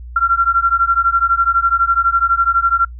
sine beating tone pair, 1364 / 1376 Hz, F6 / F6, -41 / -26 cents, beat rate 12 Hz, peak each -14 dBFS, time 0.16-2.85 s, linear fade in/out 5 ms, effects noise-tail reverb RT60 0.1 s tail -26 dB re dry + added 60 Hz sine -29 dBFS peak until 2.99 s

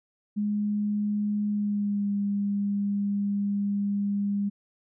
sine tone with pitch glide, 207.7 to 201.9 Hz, G#3 to G#3, 0 to -49 cents, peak -24 dBFS, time 0.36-4.5 s, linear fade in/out 20 ms, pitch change -49 cents, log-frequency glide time 1.49-2.11 s, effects none

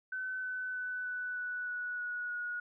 sine tone with pitch steps, 1518 / 1508.4 / 1498.8 / 1489.3 / 1479.9 / 1470.5 / 1461.2 / 1452 Hz, F#6 / F#6 / F#6 / F#6 / F#6 / F#6 / F#6 / F#6, +44 / +33 / +22 / +11 / 0 / -11 / -22 / -33 cents, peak -35 dBFS, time 0.12-2.6 s, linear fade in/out 5 ms, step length 310 ms, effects none

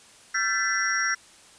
sine tone cluster, 1359 / 1554 / 1747 / 1998 / 5620 Hz, F6 / G6 / A6 / B6 / F8, -48 / -16 / -13 / +20 / +10 cents, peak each -29 dBFS, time 0.34-1.15 s, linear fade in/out 10 ms, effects white hiss -52 dBFS RMS until 1.58 s + resampled to 22050 Hz

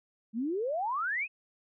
sine exponential sweep, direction up, 209.4 to 2634 Hz, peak -29 dBFS, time 0.33-1.28 s, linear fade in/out 50 ms, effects none

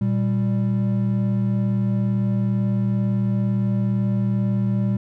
triangle tone pair together, 118.16 / 196 Hz, A#2 / G3, +24 / 0 cents, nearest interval major sixth, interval 876 cents, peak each -19 dBFS, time 0.01-4.97 s, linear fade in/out 5 ms, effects none

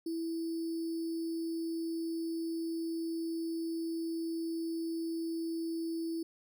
sine tone with sample-and-hold, 329.6 Hz, E4, in tune, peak -33 dBFS, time 0.06-6.23 s, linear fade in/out 5 ms, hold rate 4900 Hz, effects none

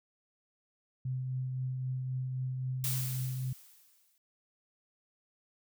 sine tone with tremolo, 129 Hz, C3, 24 cents flat, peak -31 dBFS, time 1.05-3.53 s, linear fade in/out 5 ms, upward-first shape triangle, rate 3.8 Hz, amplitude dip 30%
blue noise with exponential decay, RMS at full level -33 dBFS, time 2.84-4.18 s, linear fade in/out 1 ms, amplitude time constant 290 ms
effects none

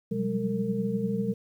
sine tone cluster, 125.2 / 183.1 / 191.5 / 203.3 / 455.5 Hz, B2 / F#3 / G3 / G#3 / A#4, +24 / -18 / -40 / -37 / -40 cents, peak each -36 / -33 / -35 / -29 / -32 dBFS, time 0.11-1.34 s, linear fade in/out 10 ms, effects 10-bit

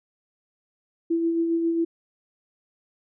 sine tone with tremolo, 332.9 Hz, E4, 17 cents sharp, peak -19 dBFS, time 1.1-1.85 s, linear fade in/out 10 ms, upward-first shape sine, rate 7.4 Hz, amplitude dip 35%, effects none

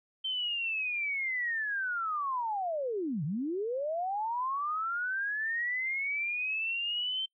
sine linear two-way sweep, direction down then up, 3120 to 134.5 to 3120 Hz, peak -30 dBFS, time 0.24-7.26 s, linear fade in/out 10 ms, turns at 3.24 s, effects noise-tail reverb RT60 0.1 s tail -24 dB re dry

